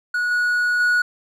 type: tone with level steps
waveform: triangle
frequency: 1460 Hz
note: F#6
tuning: 24 cents flat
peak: -17 / -15 / -13 dBFS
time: 0.14-1.02 s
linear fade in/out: 5 ms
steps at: 0.31 / 0.8 s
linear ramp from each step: 2 ms
effects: none